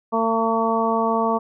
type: harmonic tone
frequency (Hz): 226.1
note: A3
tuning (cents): +47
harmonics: 1 / 2 / 3 / 4 / 5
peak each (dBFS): -24 / -24 / -24 / -24 / -24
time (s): 0.12-1.39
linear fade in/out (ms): 20
effects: none